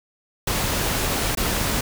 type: noise with dropouts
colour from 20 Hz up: pink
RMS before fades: -23 dBFS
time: 0.47-1.81 s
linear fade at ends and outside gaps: 5 ms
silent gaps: 1.351-1.372 s
effects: none